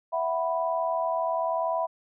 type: chord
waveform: sine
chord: E suspended second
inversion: none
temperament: equal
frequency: 659.3 / 740 / 987.8 Hz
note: E5 / F#5 / B5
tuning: 0 / 0 / 0 cents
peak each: -27 / -32 / -29 dBFS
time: 0.12-1.87 s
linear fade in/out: 20 ms
effects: none